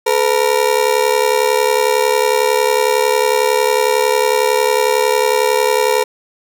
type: ring-modulated tone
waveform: 30% pulse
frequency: 466.2 Hz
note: A#4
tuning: in tune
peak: -6 dBFS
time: 0.06-6.04 s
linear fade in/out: 10 ms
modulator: 35.5 Hz
effects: none

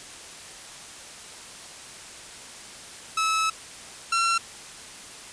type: tone pair in turn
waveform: sawtooth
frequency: 1300 / 1357.7 Hz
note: E6 / F6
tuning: -24 / -49 cents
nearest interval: minor second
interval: 75 cents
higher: second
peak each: -18 / -17 dBFS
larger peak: second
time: 3.17-3.5 / 4.12-4.38 s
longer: first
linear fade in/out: 5 ms
effects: white hiss -42 dBFS RMS until 5.32 s + resampled to 22050 Hz

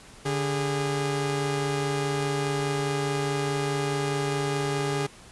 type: tone pair together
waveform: sawtooth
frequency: 144.5 / 408.7 Hz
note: D3 / G#4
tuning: -28 / -28 cents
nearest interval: octave + tritone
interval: 1800 cents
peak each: -24 dBFS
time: 0.25-5.07 s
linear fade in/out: 10 ms
effects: pink hiss -49 dBFS RMS until 5.31 s + resampled to 24000 Hz

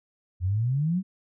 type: exponential sweep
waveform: sine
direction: up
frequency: 85.8 to 196.1 Hz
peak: -22 dBFS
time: 0.4-1.03 s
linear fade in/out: 50 ms
effects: none

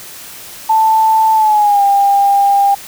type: tone with pitch glide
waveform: sine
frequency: 882 to 799.5 Hz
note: A5 to G5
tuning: +4 to +34 cents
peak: -7 dBFS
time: 0.69-2.75 s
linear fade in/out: 10 ms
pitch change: -170 cents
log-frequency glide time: 1.34-1.83 s
effects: white hiss -32 dBFS RMS until 2.87 s

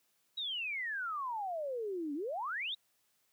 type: exponential two-way sweep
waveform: sine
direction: down then up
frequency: 3909 to 277.2 to 3909 Hz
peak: -35 dBFS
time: 0.37-2.75 s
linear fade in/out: 10 ms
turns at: 2.14 s
effects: white hiss -75 dBFS RMS until 3.32 s + high-pass 100 Hz 12 dB/octave

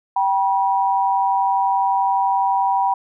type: tone pair together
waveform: sine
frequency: 780 / 968.3 Hz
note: G5 / B5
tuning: -9 / -34 cents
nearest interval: major third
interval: 375 cents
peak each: -18 dBFS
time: 0.16-2.94 s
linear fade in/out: 5 ms
effects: none

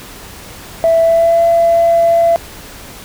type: tone with pitch glide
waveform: sine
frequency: 660 to 674.3 Hz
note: E5 to E5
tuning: +2 to +39 cents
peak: -6 dBFS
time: 0.84-2.36 s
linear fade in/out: 0 ms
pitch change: +37 cents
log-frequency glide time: 1.02-1.4 s
effects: tanh soft clip ceiling -3 dBFS + pink hiss -33 dBFS RMS until 3.04 s

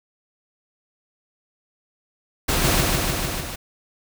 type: noise with echo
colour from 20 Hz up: pink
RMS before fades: -21 dBFS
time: 2.48-2.81 s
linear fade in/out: 10 ms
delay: 150 ms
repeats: 5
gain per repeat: -2 dB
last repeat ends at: 3.56 s
effects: none

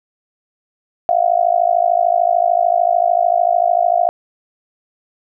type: tone with amplitude modulation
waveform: sine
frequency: 695 Hz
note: F5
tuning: 9 cents flat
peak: -7 dBFS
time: 1.09-4.09 s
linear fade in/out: 0 ms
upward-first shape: sine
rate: 53.4 Hz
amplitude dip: 100%
effects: none

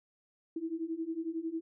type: beating tone pair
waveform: sine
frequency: 320 / 331 Hz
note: D#4 / E4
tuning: +49 / +7 cents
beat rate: 11 Hz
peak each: -38 / -36 dBFS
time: 0.56-1.61 s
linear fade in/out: 5 ms
effects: none

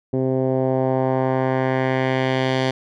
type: tone with low-pass filter sweep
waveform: 10% pulse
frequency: 130.81 Hz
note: C3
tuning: in tune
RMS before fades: -20 dBFS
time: 0.13-2.71 s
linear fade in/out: 5 ms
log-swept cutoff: 390 to 4200 Hz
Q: 1.3
effects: none

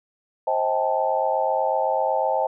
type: chord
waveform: sine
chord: A half-diminished seventh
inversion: first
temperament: just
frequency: 528 / 633.6 / 792 / 880 Hz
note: C5 / Eb5 / G5 / A5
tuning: +16 / +31 / +18 / 0 cents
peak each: -25 dBFS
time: 0.47-2.47 s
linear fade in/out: 5 ms
effects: none

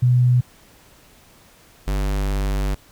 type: tone pair in turn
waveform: sine / square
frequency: 124.1 / 49.25 Hz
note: B2 / G1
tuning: +9 / +9 cents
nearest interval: octave + major third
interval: 1600 cents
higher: first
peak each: -12 / -20 dBFS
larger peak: first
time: 0.02-0.41 / 1.87-2.75 s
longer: second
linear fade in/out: 10 ms
effects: pink hiss -51 dBFS RMS until 2.91 s

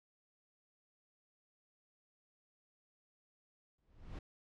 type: noise with exponential growth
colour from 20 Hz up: brown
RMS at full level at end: -40 dBFS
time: 3.78-4.19 s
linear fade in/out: 5 ms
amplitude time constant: 87 ms
effects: low-pass 5000 Hz 12 dB/octave

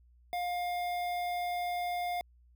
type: tone with notch filter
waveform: square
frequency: 708 Hz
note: F5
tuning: 23 cents sharp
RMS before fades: -34 dBFS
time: 0.33-2.21 s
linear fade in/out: 0 ms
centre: 7000 Hz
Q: 0.93
effects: added 60 Hz sine -59 dBFS peak until 2.55 s

